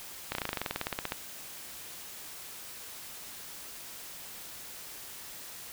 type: slowing click train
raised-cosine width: 0.3 ms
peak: -15 dBFS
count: 18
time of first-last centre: 0.32-1.121 s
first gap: 31 ms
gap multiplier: 1.05
effects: white hiss -45 dBFS RMS until 5.72 s